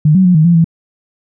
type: tone with pitch steps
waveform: sine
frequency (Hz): 152.1 / 188.1 / 179.8 / 156.1 / 171.8 / 164.9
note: D#3 / F#3 / F#3 / D#3 / F3 / E3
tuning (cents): -39 / +29 / -49 / +6 / -28 / +1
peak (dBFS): -5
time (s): 0.05-0.644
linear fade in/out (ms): 5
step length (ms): 99
effects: none